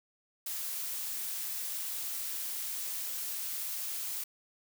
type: noise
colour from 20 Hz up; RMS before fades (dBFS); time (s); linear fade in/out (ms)
blue; -37; 0.46-4.24; 5
effects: none